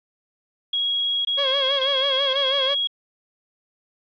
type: tone bursts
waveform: sine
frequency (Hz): 3308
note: G#7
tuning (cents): -8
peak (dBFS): -20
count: 4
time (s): 0.73-2.873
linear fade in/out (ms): 5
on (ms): 520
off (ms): 21
type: tone with vibrato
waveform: sawtooth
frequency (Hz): 543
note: C#5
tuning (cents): -36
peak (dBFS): -19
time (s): 1.37-2.75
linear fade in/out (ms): 20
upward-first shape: sine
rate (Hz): 6.1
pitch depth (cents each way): 75
effects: resampled to 11025 Hz + 9-bit